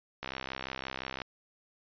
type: click train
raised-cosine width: 0.3 ms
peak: -20 dBFS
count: 66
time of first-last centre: 0.23-1.218 s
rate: 65.8 Hz
effects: resampled to 11025 Hz